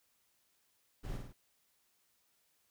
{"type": "noise with echo", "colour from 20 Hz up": "brown", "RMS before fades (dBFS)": -41, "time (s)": [1.03, 1.18], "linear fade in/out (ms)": 20, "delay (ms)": 51, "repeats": 3, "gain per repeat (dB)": -4, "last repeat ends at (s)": 1.333, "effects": ["white hiss -75 dBFS RMS until 2.7 s"]}